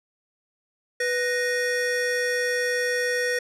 square tone pair together, 493.5 / 1864.7 Hz, B4 / A#6, -1 / 0 cents, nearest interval octave + major seventh, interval 2301 cents, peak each -26 dBFS, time 1-3.39 s, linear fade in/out 5 ms, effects low-pass 9000 Hz 12 dB/octave

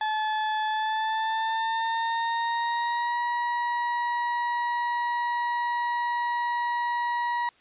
35% pulse tone with pitch glide, 863 to 957.6 Hz, A5 to A#5, -34 to +46 cents, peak -23 dBFS, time 0.01-7.49 s, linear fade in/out 2 ms, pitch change +180 cents, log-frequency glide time 0.67-3.19 s, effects white hiss -59 dBFS RMS until 7.6 s + resampled to 8000 Hz

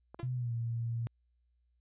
clicks, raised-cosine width 1 ms, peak -33 dBFS, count 2, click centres 0.145 / 0.199 s
sawtooth tone with exponential decay, 340.9 Hz, F4, 42 cents flat, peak -37 dBFS, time 0.19-0.3 s, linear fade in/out 5 ms, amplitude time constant 22 ms
sine tone with pitch glide, 126.2 to 116.4 Hz, B2 to A#2, +38 to -2 cents, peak -32 dBFS, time 0.23-1.07 s, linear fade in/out 0 ms, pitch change -140 cents, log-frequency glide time 0.34-0.53 s
effects added 60 Hz sine -70 dBFS peak until 1.8 s + resampled to 8000 Hz

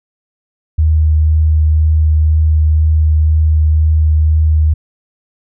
sine tone with vibrato, 77.78 Hz, D#2, in tune, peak -7 dBFS, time 0.78-4.74 s, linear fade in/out 10 ms, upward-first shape triangle, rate 2 Hz, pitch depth 13 cents each way, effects none

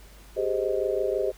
sine chord, Ab major seventh, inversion third, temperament just, 389.3 / 415.3 / 519.1 / 623 Hz, G4 / Ab4 / C5 / Eb5, -12 / 0 / -14 / +2 cents, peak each -28 / -29 / -29 / -30 dBFS, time 0.36-1.32 s, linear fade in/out 20 ms, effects added 50 Hz sine -48 dBFS peak until 1.37 s + pink hiss -53 dBFS RMS until 1.37 s

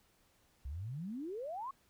sine exponential sweep, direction up, 61.74 to 1130 Hz, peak -39 dBFS, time 0.65-1.71 s, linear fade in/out 5 ms, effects pink hiss -71 dBFS RMS until 1.89 s

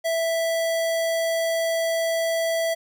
square tone, 659.3 Hz, E5, in tune, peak -22 dBFS, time 0.04-2.75 s, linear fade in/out 20 ms, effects none

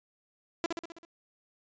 sawtooth tone with echo, 335.8 Hz, E4, 32 cents sharp, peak -23 dBFS, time 0.64-0.66 s, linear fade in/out 0 ms, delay 65 ms, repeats 6, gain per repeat -4 dB, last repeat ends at 1.05 s, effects resampled to 16000 Hz

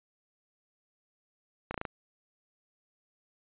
slowing click train, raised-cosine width 0.5 ms, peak -19 dBFS, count 5, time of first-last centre 1.71-1.852 s, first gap 33 ms, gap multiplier 1.05, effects resampled to 8000 Hz

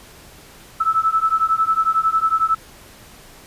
sine beating tone pair, 1306 / 1317 Hz, E6 / E6, -17 / -2 cents, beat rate 11 Hz, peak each -18 dBFS, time 0.8-2.55 s, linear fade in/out 10 ms, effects pink hiss -44 dBFS RMS until 3.46 s + resampled to 32000 Hz

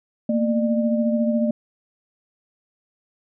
sine tone cluster, 227.8 / 241.8 / 599 Hz, A#3 / B3 / D5, -40 / -36 / +34 cents, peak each -19 / -28 / -24 dBFS, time 0.29-1.51 s, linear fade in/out 5 ms, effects none

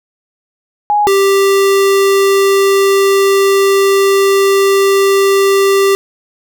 sine / square tone pair in turn, 831 / 392.9 Hz, G#5 / G4, +1 / +4 cents, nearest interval octave + minor second, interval 1297 cents, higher first, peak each -8 dBFS, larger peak neither, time 0.9-1.07 / 1.07-5.95 s, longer second, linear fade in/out 0 ms, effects none

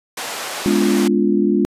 pink band-pass noise, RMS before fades -27 dBFS, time 0.17-1.08 s, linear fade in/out 5 ms, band 510 to 11000 Hz, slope 12 dB/octave
sine chord, G# diminished seventh, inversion none, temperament equal with one note detuned, 207.7 / 246.9 / 287.5 / 349.2 Hz, G#3 / B3 / D4 / F4, 0 / 0 / -37 / 0 cents, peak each -17 / -21 / -19 / -18 dBFS, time 0.66-1.65 s, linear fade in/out 0 ms
effects resampled to 32000 Hz

